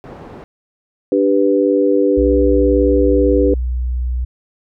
white low-pass noise, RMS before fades -35 dBFS, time 0.04-0.44 s, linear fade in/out 0 ms, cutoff 620 Hz, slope 12 dB/octave
sine chord, G major, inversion second, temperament equal, 293.7 / 392 / 493.9 Hz, D4 / G4 / B4, 0 / 0 / 0 cents, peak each -15 dBFS, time 1.12-3.54 s, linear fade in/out 2 ms
sine tone, 61.74 Hz, B1, in tune, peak -16 dBFS, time 2.17-4.25 s, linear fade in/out 10 ms
effects none

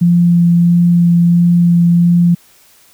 sine tone with vibrato, 172.5 Hz, F3, 21 cents flat, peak -6 dBFS, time 0.01-2.35 s, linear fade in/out 10 ms, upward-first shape sine, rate 1.5 Hz, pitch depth 9 cents each way, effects white hiss -47 dBFS RMS until 2.93 s

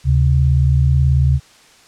sine tone pair together, 74.88 / 133.3 Hz, D2 / C3, +34 / +33 cents, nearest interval minor seventh, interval 999 cents, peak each -13 dBFS, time 0.04-1.4 s, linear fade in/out 50 ms, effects white hiss -47 dBFS RMS until 1.87 s + low-pass 7000 Hz 12 dB/octave

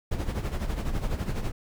brown noise with tremolo, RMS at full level -26 dBFS, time 0.11-1.52 s, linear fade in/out 10 ms, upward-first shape sine, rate 12 Hz, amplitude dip 65%, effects none

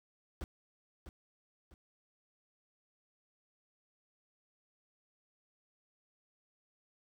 brown noise with echo, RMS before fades -39 dBFS, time 0.41-0.44 s, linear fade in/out 0 ms, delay 650 ms, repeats 2, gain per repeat -9 dB, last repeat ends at 1.74 s, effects none

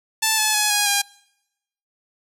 5% pulse tone with pitch steps, 880 / 861.4 / 843.2 / 825.3 / 807.9 Hz, A5 / A5 / G#5 / G#5 / G#5, 0 / -37 / +26 / -11 / -48 cents, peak -5 dBFS, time 0.22-1.02 s, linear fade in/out 10 ms, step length 160 ms, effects noise-tail reverb RT60 0.9 s tail -26 dB re dry

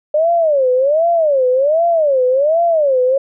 sine tone with vibrato, 587.3 Hz, D5, in tune, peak -10 dBFS, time 0.14-3.18 s, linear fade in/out 5 ms, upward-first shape sine, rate 1.3 Hz, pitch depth 270 cents each way, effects none

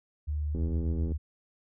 sine tone, 74.7 Hz, D2, 30 cents sharp, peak -28 dBFS, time 0.27-1.18 s, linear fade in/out 20 ms
click train, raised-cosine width 3 ms, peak -23 dBFS, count 48, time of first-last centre 0.55-1.12 s, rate 82.5 Hz
effects none

